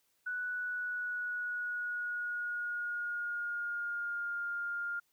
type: tone with pitch glide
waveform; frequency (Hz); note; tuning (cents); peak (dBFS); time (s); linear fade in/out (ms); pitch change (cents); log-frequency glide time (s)
sine; 1480 to 1406.7; F#6 to F6; 0 to +12; -34; 0.26-5; 10; -88; 0.44-4.45
effects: white hiss -75 dBFS RMS until 5.12 s